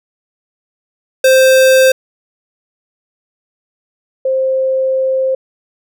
square / sine tone pair in turn, 523.3 / 526.2 Hz, C5 / C5, 0 / +10 cents, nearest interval unison, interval 10 cents, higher second, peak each -6 / -11 dBFS, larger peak first, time 1.24-1.92 / 4.25-5.35 s, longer second, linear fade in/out 5 ms, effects none

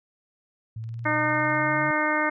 sine exponential sweep, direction up, 110.5 to 141.9 Hz, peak -31 dBFS, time 0.76-1.91 s, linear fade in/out 5 ms
click train, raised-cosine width 0.2 ms, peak -39 dBFS, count 15, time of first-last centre 0.84-1.551 s, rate 19.7 Hz
harmonic tone, 304.6 Hz, D#4, 37 cents flat, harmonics 1 / 2 / 3 / 4 / 5 / 6 / 7, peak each -29 / -29 / -29 / -29 / -29 / -29 / -29 dBFS, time 1.05-2.3 s, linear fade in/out 10 ms
effects none

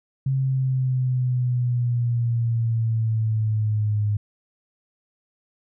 sine exponential sweep, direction down, 134.6 to 103.83 Hz, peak -19 dBFS, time 0.26-4.17 s, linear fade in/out 5 ms, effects none

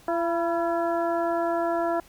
harmonic tone with a mistuned harmonic, 338.7 Hz, E4, 47 cents sharp, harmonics 1 / 2 / 3 / 4 / 5, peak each -28 / -25 / -32 / -34 / -39 dBFS, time 0.08-2 s, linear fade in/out 2 ms, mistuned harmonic 3, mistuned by -54 cents, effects pink hiss -54 dBFS RMS until 2.08 s

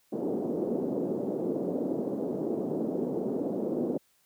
pink band-pass noise, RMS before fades -31 dBFS, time 0.12-3.98 s, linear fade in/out 10 ms, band 220 to 510 Hz, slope 24 dB/octave, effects white hiss -68 dBFS RMS until 4.25 s

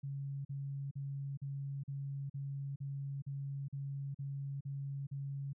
sine tone bursts, 138.9 Hz, C#3, 4 cents sharp, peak -38 dBFS, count 12, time 0.03-5.532 s, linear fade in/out 10 ms, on 420 ms, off 42 ms, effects none

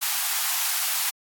white high-pass noise, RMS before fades -25 dBFS, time 0.01-1.11 s, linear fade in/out 20 ms, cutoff 690 Hz, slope 96 dB/octave, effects AAC 64 kbps

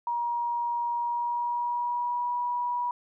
sine tone with pitch glide, 950 to 970.5 Hz, A#5 to B5, +33 to -31 cents, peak -26 dBFS, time 0.07-2.91 s, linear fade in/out 2 ms, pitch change +36 cents, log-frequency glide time 0.96-2.34 s, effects none

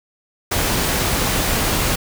pink noise, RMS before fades -19 dBFS, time 0.51-1.96 s, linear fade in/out 10 ms, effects none

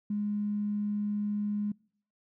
triangle tone with tanh clipping, 207.2 Hz, G#3, 4 cents flat, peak -28 dBFS, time 0.1-1.72 s, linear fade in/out 5 ms, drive 3 dB, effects noise-tail reverb RT60 0.6 s tail -26 dB re dry

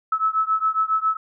sine beating tone pair, 1298 / 1305.3 Hz, E6 / E6, -27 / -17 cents, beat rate 7.3 Hz, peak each -21 / -22 dBFS, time 0.12-1.17 s, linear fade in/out 5 ms, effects none

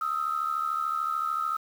sine tone pair together, 1258 / 1331.5 Hz, D#6 / E6, +19 / +17 cents, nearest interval minor second, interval 98 cents, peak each -28 / -29 dBFS, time 0.01-1.57 s, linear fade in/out 5 ms, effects tanh soft clip ceiling -18 dBFS + 8-bit

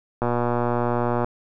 click train, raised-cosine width 1 ms, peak -9 dBFS, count 124, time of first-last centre 0.22-1.245 s, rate 120 Hz, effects none

